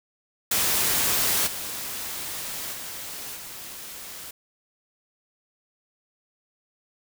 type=noise with level steps; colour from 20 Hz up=white; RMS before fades=-23 / -33 / -36 / -39 dBFS; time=0.51-4.31 s; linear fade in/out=5 ms; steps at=1.46 / 2.72 / 3.35 s; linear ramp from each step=20 ms; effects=none